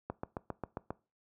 click train, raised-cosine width 1 ms, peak -22 dBFS, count 7, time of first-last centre 0.1-0.905 s, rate 7.45 Hz, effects noise-tail reverb RT60 0.3 s tail -21 dB re dry + high-pass 60 Hz 12 dB/octave

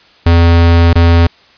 square tone with dropouts, 84.7 Hz, E2, 48 cents sharp, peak -5 dBFS, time 0.26-1.27 s, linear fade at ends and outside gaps 5 ms, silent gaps 0.932-0.955 s, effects white hiss -45 dBFS RMS until 1.57 s + resampled to 11025 Hz

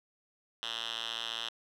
5% pulse tone with band-pass filter, 114.7 Hz, A#2, 28 cents flat, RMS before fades -38 dBFS, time 0.63-1.49 s, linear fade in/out 0 ms, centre 3200 Hz, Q 3.2, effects none

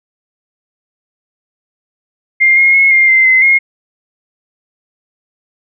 sine tone with pitch steps, 2111 / 2146 / 2174 / 2115 / 2080 / 2054 / 2147 Hz, C7 / C7 / C#7 / C7 / C7 / C7 / C7, +15 / +43 / -34 / +18 / -11 / -33 / +44 cents, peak -5 dBFS, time 2.4-3.59 s, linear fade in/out 20 ms, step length 170 ms, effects none

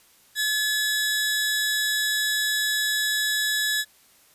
sawtooth tone pair together, 1712 / 3857 Hz, A6 / B7, -48 / -42 cents, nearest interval octave + major second, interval 1406 cents, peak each -20 / -24 dBFS, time 0.35-3.85 s, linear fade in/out 50 ms, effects white hiss -57 dBFS RMS until 4.34 s + resampled to 32000 Hz

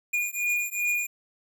square beating tone pair, 2433 / 2435.6 Hz, D#7 / D#7, -39 / -38 cents, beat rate 2.6 Hz, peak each -29 / -29 dBFS, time 0.13-1.07 s, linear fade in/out 10 ms, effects none

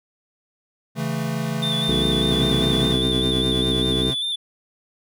square chord, A major, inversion first, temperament equal, 138.59 / 164.81 / 220 Hz, C#3 / E3 / A3, 0 / 0 / 0 cents, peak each -28 dBFS, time 0.95-2.97 s, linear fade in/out 50 ms
triangle tone with vibrato, 3528 Hz, A7, 4 cents sharp, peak -21 dBFS, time 1.62-4.36 s, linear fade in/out 10 ms, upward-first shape square, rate 5 Hz, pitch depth 31 cents each way
harmonic tone, 63.1 Hz, B1, 38 cents sharp, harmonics 1 / 3 / 4 / 5 / 6 / 7, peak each -28 / -28 / -28 / -28 / -28 / -28 dBFS, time 1.88-4.11 s, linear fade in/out 10 ms
30% pulse tone with tremolo, 130.81 Hz, C3, in tune, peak -21 dBFS, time 2.3-4.15 s, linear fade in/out 20 ms, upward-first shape triangle, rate 9.6 Hz, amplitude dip 50%
effects none

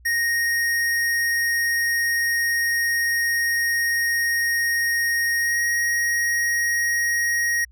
square tone with pitch glide, 1864.7 to 1882 Hz, A#6 to A#6, 0 to +16 cents, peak -20 dBFS, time 0.05-7.65 s, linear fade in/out 10 ms, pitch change +16 cents, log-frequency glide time 5.36-5.6 s, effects added 60 Hz sine -47 dBFS peak until 7.71 s

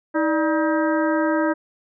harmonic tone with a mistuned harmonic, 317.7 Hz, D#4, 36 cents sharp, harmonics 1 / 2 / 3 / 4 / 5 / 6, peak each -20 / -23 / -27 / -30 / -28 / -36 dBFS, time 0.14-1.54 s, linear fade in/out 20 ms, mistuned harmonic 2, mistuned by -120 cents, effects none

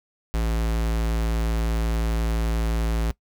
square tone, 55.9 Hz, A1, 28 cents sharp, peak -22 dBFS, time 0.34-3.11 s, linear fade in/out 0 ms, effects noise-tail reverb RT60 0.1 s tail -20 dB re dry

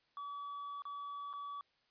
triangle tone with dropouts, 1143 Hz, D6, 47 cents flat, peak -40 dBFS, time 0.17-1.61 s, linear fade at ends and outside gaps 1 ms, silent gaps 0.821-0.853 / 1.33-1.336 s, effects white hiss -75 dBFS RMS until 1.9 s + resampled to 11025 Hz

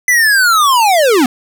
square linear sweep, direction down, 2021 to 233.1 Hz, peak -8 dBFS, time 0.08-1.26 s, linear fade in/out 2 ms, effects none

